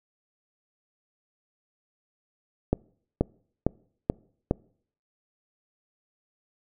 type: accelerating click train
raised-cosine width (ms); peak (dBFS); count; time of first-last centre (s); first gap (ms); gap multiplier
2; -8; 5; 2.73-4.511; 480; 0.95
effects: noise-tail reverb RT60 0.6 s tail -26 dB re dry